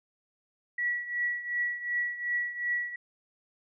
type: tone with tremolo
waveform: sine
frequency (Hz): 1936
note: B6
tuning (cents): -35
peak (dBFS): -25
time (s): 0.78-2.96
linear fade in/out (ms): 5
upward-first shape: triangle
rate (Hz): 2.7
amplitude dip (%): 80
effects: none